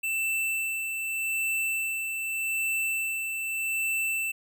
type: tone with tremolo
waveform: square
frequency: 2664 Hz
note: E7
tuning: 18 cents sharp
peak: -26 dBFS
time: 0.03-4.32 s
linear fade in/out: 10 ms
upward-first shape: sine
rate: 0.83 Hz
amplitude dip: 40%
effects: none

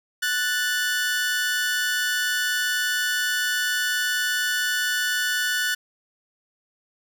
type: tone pair together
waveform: sawtooth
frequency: 1480.7 / 1760 Hz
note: F#6 / A6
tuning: +1 / 0 cents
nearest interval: minor third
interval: 299 cents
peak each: -20 / -23 dBFS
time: 0.22-5.75 s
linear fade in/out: 10 ms
effects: none

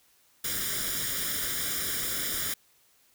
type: noise with comb filter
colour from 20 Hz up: white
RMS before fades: -31 dBFS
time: 0.44-2.54 s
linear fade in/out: 5 ms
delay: 0.57 ms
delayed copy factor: +0.8
effects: white hiss -64 dBFS RMS until 3.14 s

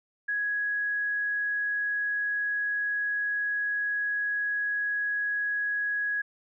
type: tone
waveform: sine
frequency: 1667 Hz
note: G#6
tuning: 6 cents sharp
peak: -26 dBFS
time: 0.28-6.22 s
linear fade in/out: 10 ms
effects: none

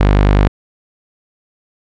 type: tone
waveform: sawtooth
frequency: 50 Hz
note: G1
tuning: 35 cents sharp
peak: -4 dBFS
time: 0-0.48 s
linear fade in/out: 10 ms
effects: low-pass 3000 Hz 12 dB/octave

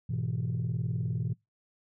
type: chord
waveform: sine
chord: E major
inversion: first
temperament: equal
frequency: 103.83 / 123.47 / 164.81 Hz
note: G#2 / B2 / E3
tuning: 0 / 0 / 0 cents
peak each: -33 / -30 / -33 dBFS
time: 0.09-1.34 s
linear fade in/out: 10 ms
effects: noise-tail reverb RT60 0.2 s tail -24 dB re dry + tanh soft clip ceiling -24 dBFS

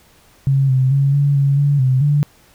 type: tone with pitch steps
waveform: sine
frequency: 136.4 / 130.5 / 138.7 / 142.3 / 139.3 / 143 / 129.8 / 145.9 Hz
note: C#3 / C3 / C#3 / C#3 / C#3 / D3 / C3 / D3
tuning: -28 / -4 / +1 / +46 / +9 / -46 / -13 / -11 cents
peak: -11 dBFS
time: 0.47-2.23 s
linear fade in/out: 0 ms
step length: 220 ms
effects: pink hiss -51 dBFS RMS until 2.54 s

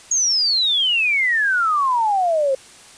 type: exponential sweep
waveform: sine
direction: down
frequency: 6730 to 520 Hz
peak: -15 dBFS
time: 0.11-2.55 s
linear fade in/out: 5 ms
effects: white hiss -44 dBFS RMS until 2.97 s + resampled to 22050 Hz

